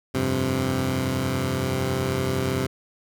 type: chord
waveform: 15% pulse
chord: F suspended second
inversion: none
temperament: equal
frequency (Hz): 87.31 / 98 / 130.81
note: F2 / G2 / C3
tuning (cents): 0 / 0 / 0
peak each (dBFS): -24 / -23 / -18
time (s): 0.14-2.67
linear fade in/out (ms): 10
effects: none